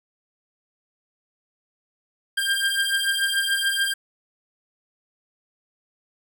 25% pulse beating tone pair, 1592 / 1598.9 Hz, G6 / G6, +26 / +34 cents, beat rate 6.9 Hz, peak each -20 dBFS, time 2.37-3.94 s, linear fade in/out 10 ms, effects none

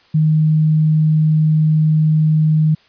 sine tone, 155.56 Hz, D#3, in tune, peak -10 dBFS, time 0.14-2.75 s, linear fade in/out 10 ms, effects white hiss -52 dBFS RMS until 2.88 s + resampled to 11025 Hz

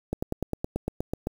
slowing click train, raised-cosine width 2 ms, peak -14 dBFS, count 11, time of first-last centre 0.13-1.271 s, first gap 95 ms, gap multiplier 1.04, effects 7-bit

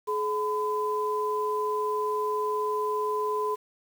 sine tone pair together, 424.7 / 1010 Hz, G#4 / B5, +39 / +39 cents, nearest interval octave + minor third, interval 1500 cents, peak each -28 dBFS, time 0.07-3.56 s, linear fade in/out 20 ms, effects 8-bit

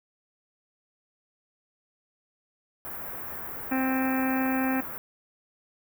white band-stop noise, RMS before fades -37 dBFS, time 2.85-4.98 s, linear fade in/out 0 ms, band 1700 to 15000 Hz, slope 24 dB/octave
harmonic tone, 262.2 Hz, C4, 4 cents sharp, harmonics 1 / 2 / 3 / 4 / 5 / 6 / 7 / 8 / 9 / 10, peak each -25 / -36 / -33 / -41 / -40 / -37 / -37 / -49 / -40 / -45 dBFS, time 3.71-4.81 s, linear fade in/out 10 ms
effects none

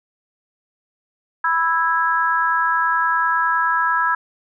sine chord, E major, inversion second, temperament just, 988.9 / 1318.5 / 1648.1 Hz, B5 / E6 / G#6, +2 / 0 / -14 cents, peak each -20 dBFS, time 1.44-4.15 s, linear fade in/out 5 ms, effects none

